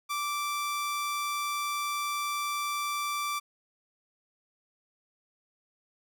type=tone; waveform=sawtooth; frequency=1170 Hz; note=D6; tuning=7 cents flat; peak=-26 dBFS; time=0.09-3.4 s; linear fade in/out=20 ms; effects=none